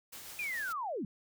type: noise with tremolo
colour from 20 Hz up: white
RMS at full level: -46 dBFS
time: 0.12-0.73 s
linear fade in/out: 10 ms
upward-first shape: triangle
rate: 7 Hz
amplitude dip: 35%
type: linear sweep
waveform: sine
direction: down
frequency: 2489 to 164.81 Hz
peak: -34 dBFS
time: 0.39-1.05 s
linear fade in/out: 2 ms
effects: none